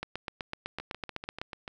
two click trains, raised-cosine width 0.3 ms, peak -18 / -23 dBFS, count 12 / 7, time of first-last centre 0.03-1.415 / 0.8-1.678 s, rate 7.94 / 6.83 Hz, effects none

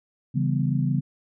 sine chord, C# half-diminished seventh, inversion none, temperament equal, 138.59 / 164.81 / 196 / 246.9 Hz, C#3 / E3 / G3 / B3, 0 / 0 / 0 / 0 cents, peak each -23 / -27 / -29 / -29 dBFS, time 0.34-1.01 s, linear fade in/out 20 ms, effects none

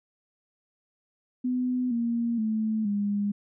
sine tone with pitch steps, 250.9 / 234.1 / 218.4 / 203.8 Hz, B3 / A#3 / A3 / G#3, +28 / +8 / -13 / -32 cents, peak -24 dBFS, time 1.44-3.32 s, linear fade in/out 10 ms, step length 470 ms, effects none

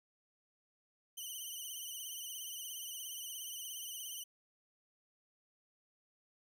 10% pulse tone with vibrato, 3013 Hz, F#7, 31 cents sharp, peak -35 dBFS, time 1.17-4.24 s, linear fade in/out 10 ms, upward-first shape triangle, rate 17 Hz, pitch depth 79 cents each way, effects none

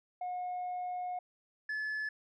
sine tone pair in turn, 723 / 1723.2 Hz, F#5 / A6, -40 / -37 cents, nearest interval octave + minor third, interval 1503 cents, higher second, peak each -33 / -31 dBFS, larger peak second, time 0.21-1.19 / 1.69-2.09 s, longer first, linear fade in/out 5 ms, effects tanh soft clip ceiling -33 dBFS

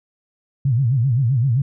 sine tone with vibrato, 125.8 Hz, B2, 32 cents sharp, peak -14 dBFS, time 0.65-1.62 s, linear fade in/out 5 ms, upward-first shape sine, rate 7.7 Hz, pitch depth 200 cents each way, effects none

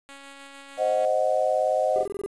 5% pulse tone with tremolo, 277.2 Hz, C#4, in tune, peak -30 dBFS, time 0.09-1.05 s, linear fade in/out 0 ms, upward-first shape sine, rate 6.6 Hz, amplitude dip 25%
sine chord, C diminished, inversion none, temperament equal, 523.3 / 622.3 / 740 Hz, C5 / Eb5 / Gb5, 0 / 0 / 0 cents, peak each -25 / -23 / -26 dBFS, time 0.77-2.06 s, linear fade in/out 50 ms
triangle tone bursts, 400.6 Hz, G4, 38 cents sharp, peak -26 dBFS, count 7, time 1.96-2.261 s, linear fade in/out 0 ms, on 25 ms, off 21 ms
effects resampled to 22050 Hz + 8-bit

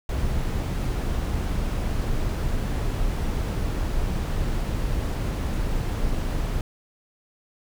brown noise, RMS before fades -25 dBFS, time 0.09-6.61 s, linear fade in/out 2 ms, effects none

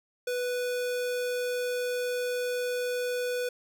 square tone, 493.9 Hz, B4, in tune, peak -29 dBFS, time 0.27-3.49 s, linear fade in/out 5 ms, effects none

